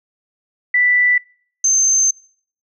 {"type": "tone pair in turn", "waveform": "sine", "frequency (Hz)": [1975.5, 6272], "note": ["B6", "G8"], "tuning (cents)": [0, 0], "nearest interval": "octave + minor sixth", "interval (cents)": 2000, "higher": "second", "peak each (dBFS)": -11, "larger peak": "neither", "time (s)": [[0.74, 1.18], [1.64, 2.11]], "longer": "second", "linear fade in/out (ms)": 5, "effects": ["noise-tail reverb RT60 0.6 s tail -26 dB re dry"]}